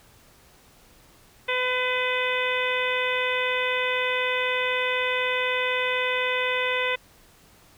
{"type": "harmonic tone", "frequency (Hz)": 504, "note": "B4", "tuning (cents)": 35, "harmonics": [1, 2, 3, 4, 5, 6, 7], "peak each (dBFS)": [-28, -31, -32, -28, -29, -36, -34], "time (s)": [1.48, 6.96], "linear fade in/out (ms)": 10, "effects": ["pink hiss -55 dBFS RMS until 7.77 s"]}